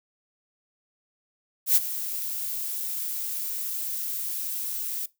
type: noise with ADSR envelope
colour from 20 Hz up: violet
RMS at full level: -17 dBFS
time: 1.66-5.06 s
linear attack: 100 ms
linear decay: 29 ms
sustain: -14 dB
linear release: 5 ms
effects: noise-tail reverb RT60 0.2 s tail -20 dB re dry